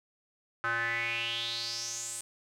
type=tone with band-pass filter sweep; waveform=square; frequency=116.5 Hz; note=A#2; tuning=1 cent flat; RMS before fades=-34 dBFS; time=0.64-2.21 s; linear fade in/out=0 ms; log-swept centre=1400 to 8700 Hz; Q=6.1; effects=none